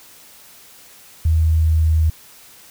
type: tone with pitch glide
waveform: sine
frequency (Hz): 80.1 to 79.36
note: E2 to D#2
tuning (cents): -49 to +35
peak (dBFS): -12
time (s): 1.25-2.1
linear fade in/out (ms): 5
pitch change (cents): -16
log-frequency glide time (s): 1.36-1.88
effects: white hiss -45 dBFS RMS until 2.7 s